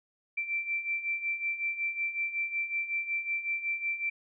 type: beating tone pair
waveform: sine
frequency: 2341 / 2346.4 Hz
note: D7 / D7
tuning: -6 / -2 cents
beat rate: 5.4 Hz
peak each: -36 / -31 dBFS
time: 0.37-4.1 s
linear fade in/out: 10 ms
effects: none